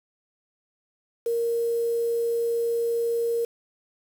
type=tone with quantisation; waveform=sine; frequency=466.2 Hz; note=A#4; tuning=in tune; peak=-22 dBFS; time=1.26-3.45 s; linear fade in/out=5 ms; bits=7; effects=none